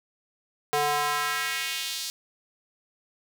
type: tone with high-pass filter sweep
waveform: square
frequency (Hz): 146.83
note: D3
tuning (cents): 0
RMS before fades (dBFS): -28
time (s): 0.73-2.1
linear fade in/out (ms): 0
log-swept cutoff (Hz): 570 to 4700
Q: 1.6
effects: none